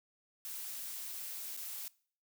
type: noise with dropouts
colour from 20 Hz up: blue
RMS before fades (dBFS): -43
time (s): 0.45-1.88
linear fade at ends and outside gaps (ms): 0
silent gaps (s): 1.566-1.573
effects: noise-tail reverb RT60 0.5 s tail -22 dB re dry